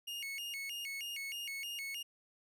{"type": "tone with vibrato", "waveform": "40% pulse", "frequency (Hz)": 2500, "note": "D#7", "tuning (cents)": 8, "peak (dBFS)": -39, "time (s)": [0.07, 2.03], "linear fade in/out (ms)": 10, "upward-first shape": "square", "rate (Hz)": 3.2, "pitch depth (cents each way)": 220, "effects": []}